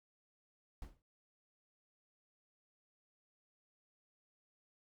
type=noise with exponential decay; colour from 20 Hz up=brown; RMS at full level=-44 dBFS; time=0.82-1.02 s; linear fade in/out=1 ms; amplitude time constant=43 ms; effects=none